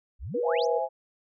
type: exponential sweep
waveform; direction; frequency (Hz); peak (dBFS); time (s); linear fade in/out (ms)
sine; up; 45.08 to 7040; -33; 0.19-0.67; 50
type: tone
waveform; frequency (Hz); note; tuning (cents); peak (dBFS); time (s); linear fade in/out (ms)
sine; 483.4; B4; -37; -25; 0.34-0.79; 10
type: chord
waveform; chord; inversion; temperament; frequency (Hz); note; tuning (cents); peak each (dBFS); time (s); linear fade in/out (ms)
sine; C augmented; none; equal; 523.3 / 659.3 / 830.6; C5 / E5 / G#5; 0 / 0 / 0; -30; 0.43-0.89; 50
effects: none